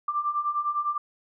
sine beating tone pair, 1174.7 / 1184.6 Hz, D6 / D6, 0 / +15 cents, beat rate 9.9 Hz, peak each -30 / -26 dBFS, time 0.08-0.98 s, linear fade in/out 5 ms, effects none

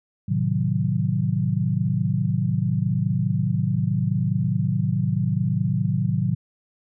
sine chord, A diminished seventh, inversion none, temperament equal, 110 / 130.81 / 155.56 / 185 Hz, A2 / C3 / Eb3 / Gb3, 0 / 0 / 0 / 0 cents, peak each -25 dBFS, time 0.28-6.35 s, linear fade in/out 10 ms, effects none

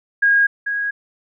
sine tone pair in turn, 1633 / 1648.2 Hz, G#6 / G#6, -30 / -14 cents, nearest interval unison, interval 16 cents, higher second, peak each -11 / -19 dBFS, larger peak first, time 0.22-0.47 / 0.66-0.91 s, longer neither, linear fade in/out 10 ms, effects none

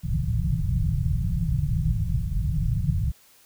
white low-pass noise, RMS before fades -24 dBFS, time 0.03-3.12 s, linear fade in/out 20 ms, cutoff 170 Hz, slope 96 dB/octave, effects white hiss -56 dBFS RMS until 3.45 s

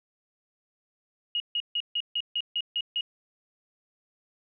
sine tone bursts, 2879 Hz, F#7, 48 cents flat, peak -25 dBFS, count 9, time 1.35-3.009 s, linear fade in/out 2 ms, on 51 ms, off 150 ms, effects none

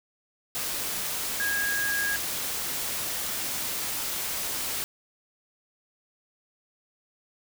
sine tone in noise, 1641 Hz, G#6, 21 cents flat, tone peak -26 dBFS, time 1.4-2.16 s, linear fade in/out 0 ms, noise white, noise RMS -31 dBFS, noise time 0.55-4.84 s, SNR +2 dB, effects none

